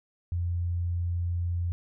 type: tone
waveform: sine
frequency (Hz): 86.9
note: F2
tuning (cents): -8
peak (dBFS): -26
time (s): 0.32-1.72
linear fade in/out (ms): 0
effects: none